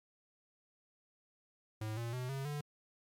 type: tone with pitch steps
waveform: square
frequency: 108.6 / 117.07 / 126.2 / 136.04 / 146.65 Hz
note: A2 / A#2 / B2 / C#3 / D3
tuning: -22 / +8 / +38 / -32 / -2 cents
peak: -38 dBFS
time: 1.81-2.61 s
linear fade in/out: 5 ms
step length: 160 ms
effects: MP3 96 kbps